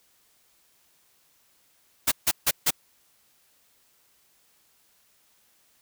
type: noise bursts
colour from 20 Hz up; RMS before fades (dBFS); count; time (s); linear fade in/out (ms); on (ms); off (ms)
white; -21; 4; 2.07-2.708; 10; 47; 150
effects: white hiss -64 dBFS RMS until 5.81 s